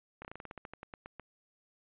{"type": "slowing click train", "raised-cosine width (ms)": 0.5, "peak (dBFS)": -29, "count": 15, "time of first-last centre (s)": [0.22, 1.197], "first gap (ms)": 28, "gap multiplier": 1.13, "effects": ["resampled to 8000 Hz"]}